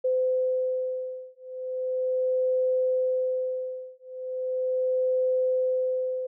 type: beating tone pair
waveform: sine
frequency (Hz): 512 / 512.38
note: C5 / C5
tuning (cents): -38 / -36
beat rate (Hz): 0.38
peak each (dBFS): -27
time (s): 0.04-6.27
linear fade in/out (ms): 10
effects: none